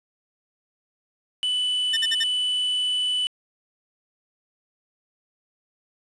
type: tone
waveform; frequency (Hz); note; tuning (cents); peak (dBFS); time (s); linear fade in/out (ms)
triangle; 2987; F#7; +16; -20; 1.43-3.27; 0
type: tone bursts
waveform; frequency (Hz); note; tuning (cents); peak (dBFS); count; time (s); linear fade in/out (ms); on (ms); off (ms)
20% pulse; 1803; A6; +42; -18; 4; 1.93-2.24; 10; 40; 50
effects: resampled to 24000 Hz + 7-bit